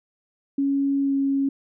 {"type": "tone with pitch glide", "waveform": "sine", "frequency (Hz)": [277.4, 274.8], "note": ["C#4", "C#4"], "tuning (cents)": [1, -15], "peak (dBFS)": -19, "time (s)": [0.58, 1.49], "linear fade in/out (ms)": 5, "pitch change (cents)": -16, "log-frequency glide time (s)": [1.01, 1.14], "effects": []}